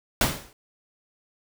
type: noise with exponential decay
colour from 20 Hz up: pink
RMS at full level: -18 dBFS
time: 0.21-0.53 s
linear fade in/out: 2 ms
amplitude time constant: 69 ms
effects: none